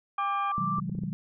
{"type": "harmonic tone", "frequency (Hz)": 801, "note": "G5", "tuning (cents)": 37, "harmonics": [1, 2, 3, 4], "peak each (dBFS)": [-32, -42, -42, -49], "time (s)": [0.18, 0.52], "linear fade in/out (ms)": 5}
{"type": "tone", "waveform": "sine", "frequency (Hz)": 1174.7, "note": "D6", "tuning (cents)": 0, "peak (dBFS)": -27, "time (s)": [0.18, 0.8], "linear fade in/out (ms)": 5}
{"type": "chord", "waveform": "sine", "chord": "G# minor seventh", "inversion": "first", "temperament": "equal with one note detuned", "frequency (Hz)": [123.47, 155.56, 185, 204.9], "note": ["B2", "D#3", "F#3", "G#3"], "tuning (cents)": [0, 0, 0, -23], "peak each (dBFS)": [-39, -35, -34, -37], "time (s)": [0.58, 1.13], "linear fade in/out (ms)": 0}
{"type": "clicks", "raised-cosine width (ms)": 3, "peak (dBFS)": -28, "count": 5, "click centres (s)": [0.785, 0.896, 0.951, 0.988, 1.036]}
{"effects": []}